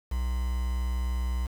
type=tone with quantisation; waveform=triangle; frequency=61.74 Hz; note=B1; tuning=in tune; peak=-24 dBFS; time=0.11-1.47 s; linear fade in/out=10 ms; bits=7; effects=none